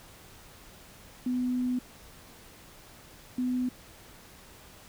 sine tone pair in turn, 250 / 251 Hz, B3 / B3, +21 / +28 cents, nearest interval unison, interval 7 cents, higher second, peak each -26 dBFS, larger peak neither, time 1.26-1.79 / 3.38-3.69 s, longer first, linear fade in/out 5 ms, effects pink hiss -52 dBFS RMS until 4.88 s

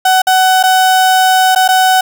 35% pulse tone with dropouts, 750 Hz, F#5, 23 cents sharp, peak -5 dBFS, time 0.05-2.01 s, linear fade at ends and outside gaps 5 ms, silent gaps 0.219-0.269 / 0.629-0.636 / 1.55-1.559 / 1.679-1.687 s, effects none

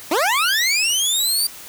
20% pulse linear sweep, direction up, 277.2 to 4699 Hz, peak -11 dBFS, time 0.11-1.47 s, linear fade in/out 5 ms, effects white hiss -38 dBFS RMS until 1.68 s

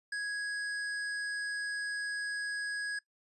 sine tone with hard clipping, 1661.2 Hz, G#6, in tune, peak -35 dBFS, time 0.12-2.99 s, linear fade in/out 5 ms, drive 16 dB, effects noise-tail reverb RT60 0.1 s tail -21 dB re dry + resampled to 24000 Hz

